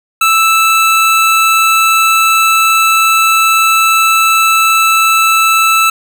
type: tone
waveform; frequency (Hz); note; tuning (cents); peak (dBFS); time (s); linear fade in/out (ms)
25% pulse; 1318.5; E6; 0; -3; 0.21-5.9; 5
effects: none